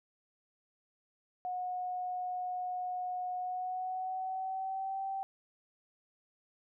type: tone with pitch glide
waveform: sine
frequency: 728 to 775.8 Hz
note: F#5 to G5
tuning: -28 to -18 cents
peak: -34 dBFS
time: 1.45-5.23 s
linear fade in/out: 0 ms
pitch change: +110 cents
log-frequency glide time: 3.37-5.01 s
effects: none